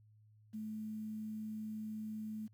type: tone with quantisation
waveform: sine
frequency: 216.4 Hz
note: A3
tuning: 29 cents flat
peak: -40 dBFS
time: 0.53-2.48 s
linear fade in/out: 20 ms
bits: 11
effects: added 107 Hz sine -62 dBFS peak until 2.53 s